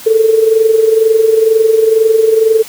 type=tone with amplitude modulation; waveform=sine; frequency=443.4 Hz; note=A4; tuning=13 cents sharp; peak=-3 dBFS; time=0.06-2.63 s; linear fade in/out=10 ms; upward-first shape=sine; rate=22.1 Hz; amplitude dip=65%; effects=white hiss -31 dBFS RMS until 2.68 s